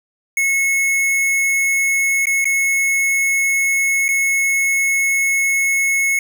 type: tone with dropouts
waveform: square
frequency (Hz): 2187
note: C#7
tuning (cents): -24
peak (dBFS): -15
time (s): 0.37-6.19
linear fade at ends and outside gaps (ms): 2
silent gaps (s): 2.256-2.269 / 2.444-2.454 / 4.082-4.088
effects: none